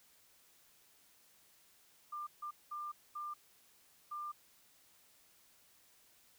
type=tone bursts at uneven times; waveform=sine; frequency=1195 Hz; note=D6; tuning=30 cents sharp; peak=-40 dBFS; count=5; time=2.12-2.27 / 2.42-2.51 / 2.71-2.92 / 3.15-3.34 / 4.11-4.32 s; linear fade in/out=10 ms; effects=white hiss -67 dBFS RMS until 6.38 s

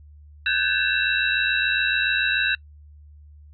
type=tone cluster; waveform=sine; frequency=1513 / 1600 / 1723 / 2684 / 3875 Hz; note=F#6 / G6 / A6 / E7 / B7; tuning=+38 / +35 / -37 / +31 / -34 cents; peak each=-25 / -25 / -28 / -25 / -27 dBFS; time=0.46-2.55 s; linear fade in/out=2 ms; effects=noise-tail reverb RT60 0.1 s tail -25 dB re dry + added 74 Hz sine -44 dBFS peak until 3.53 s

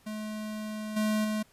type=tone with level steps; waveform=square; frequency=214.3 Hz; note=A3; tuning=45 cents flat; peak=-35 / -26 / -29 dBFS; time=0.06-1.43 s; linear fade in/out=10 ms; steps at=0.96 / 1.24 s; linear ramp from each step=10 ms; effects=pink hiss -62 dBFS RMS until 1.52 s + resampled to 32000 Hz

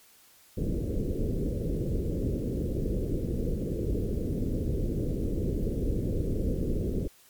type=low-pass noise; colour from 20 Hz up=pink; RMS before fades=-29 dBFS; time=0.57-7.08 s; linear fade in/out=10 ms; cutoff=500 Hz; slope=48 dB/octave; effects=white hiss -58 dBFS RMS until 7.29 s + MP3 96 kbps

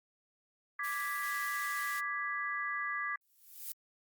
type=chord; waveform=sine; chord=G# diminished; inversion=second; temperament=equal; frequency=1174.7 / 1661.2 / 1975.5 Hz; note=D6 / G#6 / B6; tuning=0 / 0 / 0 cents; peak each=-38 dBFS; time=0.79-3.16 s; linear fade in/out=5 ms
type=high-pass noise; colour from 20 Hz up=white; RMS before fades=-45 dBFS; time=0.83-2.01 s; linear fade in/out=20 ms; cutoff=1400 Hz; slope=48 dB/octave
type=noise with exponential growth; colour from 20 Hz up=violet; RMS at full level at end=-38 dBFS; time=3.21-3.72 s; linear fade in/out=2 ms; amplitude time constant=110 ms
effects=Opus 48 kbps

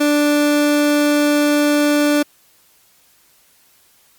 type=tone; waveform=30% pulse; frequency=293.7 Hz; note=D4; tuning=in tune; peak=-10 dBFS; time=0-2.23 s; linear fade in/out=10 ms; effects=white hiss -54 dBFS RMS until 4.18 s + Opus 48 kbps

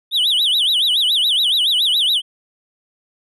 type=tone with vibrato; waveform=triangle; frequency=3391 Hz; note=G#7; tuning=35 cents sharp; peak=-12 dBFS; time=0.11-2.22 s; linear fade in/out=50 ms; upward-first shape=sine; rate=7.1 Hz; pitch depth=260 cents each way; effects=resampled to 32000 Hz

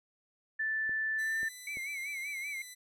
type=tone with pitch glide; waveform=sine; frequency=1760 to 1788.7 Hz; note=A6 to A6; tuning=0 to +28 cents; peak=-30 dBFS; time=0.59-1.49 s; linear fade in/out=10 ms; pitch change=+28 cents; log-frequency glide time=1.2-1.36 s
type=clicks; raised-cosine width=2 ms; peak=-36 dBFS; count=3; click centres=0.894 / 1.431 / 1.771 s
type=tone; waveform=10% pulse; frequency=2000 Hz; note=B6; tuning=21 cents sharp; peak=-37 dBFS; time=1.18-2.75 s; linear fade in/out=20 ms
type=tone with vibrato; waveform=sine; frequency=2217 Hz; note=C#7; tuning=in tune; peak=-36 dBFS; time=1.67-2.62 s; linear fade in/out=2 ms; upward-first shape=sine; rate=5.2 Hz; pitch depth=94 cents each way
effects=none

